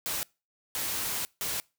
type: noise bursts at uneven times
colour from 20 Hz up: white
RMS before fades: -32 dBFS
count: 3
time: 0.06-0.23 / 0.75-1.25 / 1.41-1.6 s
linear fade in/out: 0 ms
effects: noise-tail reverb RT60 0.3 s tail -25 dB re dry